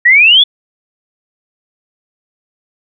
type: exponential sweep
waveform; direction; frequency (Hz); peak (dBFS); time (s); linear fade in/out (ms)
sine; up; 1864.7 to 3520; -3; 0.05-0.44; 10
effects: none